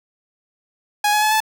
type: tone with pitch steps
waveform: sawtooth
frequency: 830.6 / 843.7 / 856.9 / 870.4 Hz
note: G#5 / G#5 / A5 / A5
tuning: 0 / +27 / -46 / -19 cents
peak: -11 dBFS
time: 1.04-1.404 s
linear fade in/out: 5 ms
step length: 91 ms
effects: none